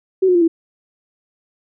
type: tone with pitch steps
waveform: sine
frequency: 378.3 / 361.6 / 345.7 / 330.5 Hz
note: F#4 / F#4 / F4 / E4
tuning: +38 / -40 / -18 / +5 cents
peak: -10 dBFS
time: 0.22-0.48 s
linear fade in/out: 10 ms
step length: 65 ms
effects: none